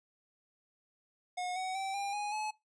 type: tone with pitch steps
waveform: square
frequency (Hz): 724 / 748.7 / 774.2 / 800.5 / 827.8 / 856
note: F#5 / F#5 / G5 / G5 / G#5 / A5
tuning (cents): -38 / +20 / -22 / +36 / -6 / -48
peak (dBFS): -35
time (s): 1.37-2.51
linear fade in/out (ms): 10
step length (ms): 190
effects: noise-tail reverb RT60 0.2 s tail -21 dB re dry + resampled to 22050 Hz